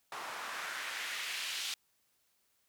white noise with band-pass filter sweep, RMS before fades -40 dBFS, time 0.12-1.74 s, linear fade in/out 2 ms, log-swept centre 930 to 3500 Hz, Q 1.4, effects white hiss -75 dBFS RMS until 2.68 s

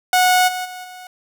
sawtooth tone with level steps, 733 Hz, F#5, 16 cents flat, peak -8 / -19 / -27 / -31 dBFS, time 0.13-1.07 s, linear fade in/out 2 ms, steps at 0.47 / 0.64 / 0.83 s, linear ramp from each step 20 ms, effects none

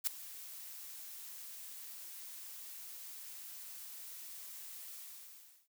blue noise with ADSR envelope, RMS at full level -30 dBFS, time 0.04-5.68 s, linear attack 31 ms, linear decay 4 ms, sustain -19 dB, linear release 720 ms, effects noise-tail reverb RT60 0.1 s tail -19 dB re dry

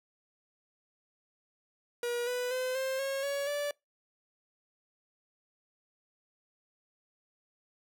45% pulse tone with pitch steps, 479.6 / 495.1 / 511.1 / 527.6 / 544.6 / 562.2 / 580.3 Hz, A#4 / B4 / C5 / C5 / C#5 / C#5 / D5, +49 / +4 / -41 / +14 / -31 / +24 / -21 cents, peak -31 dBFS, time 2.03-3.71 s, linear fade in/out 2 ms, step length 240 ms, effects noise-tail reverb RT60 0.2 s tail -25 dB re dry

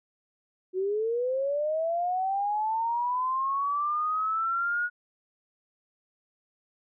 sine linear sweep, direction up, 363.2 to 1456 Hz, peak -25 dBFS, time 0.73-4.9 s, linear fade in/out 50 ms, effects none

